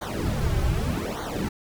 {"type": "noise with flanger", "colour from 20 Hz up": "brown", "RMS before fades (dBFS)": -26, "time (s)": [0.01, 1.49], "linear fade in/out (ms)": 10, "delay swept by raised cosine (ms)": [0.38, 4.28], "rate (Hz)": 0.83, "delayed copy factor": -0.95, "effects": []}